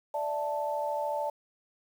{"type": "chord", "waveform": "sine", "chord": "D suspended second", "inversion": "none", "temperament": "just", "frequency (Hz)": [587.3, 660.7, 881], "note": ["D5", "E5", "A5"], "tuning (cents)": [0, 4, 2], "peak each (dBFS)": [-32, -38, -32], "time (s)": [0.14, 1.3], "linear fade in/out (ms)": 5, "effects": ["9-bit"]}